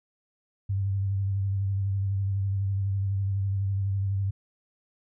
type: tone with vibrato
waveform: sine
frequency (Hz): 98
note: G2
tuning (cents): 0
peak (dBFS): -24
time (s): 0.69-4.31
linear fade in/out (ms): 10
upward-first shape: sine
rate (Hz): 12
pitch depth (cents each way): 32
effects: none